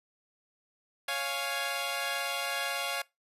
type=chord; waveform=10% pulse; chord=Db major; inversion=none; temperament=equal; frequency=554.4 / 698.5 / 830.6 Hz; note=Db5 / F5 / Ab5; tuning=0 / 0 / 0 cents; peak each=-27 / -26 / -29 dBFS; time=1.08-3.02 s; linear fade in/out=5 ms; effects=noise-tail reverb RT60 0.2 s tail -22 dB re dry + resampled to 32000 Hz